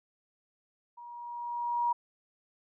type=tone with level ramp; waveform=sine; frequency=954 Hz; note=A#5; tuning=40 cents sharp; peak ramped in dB=-45 to -24 dBFS; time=0.97-1.93 s; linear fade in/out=10 ms; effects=none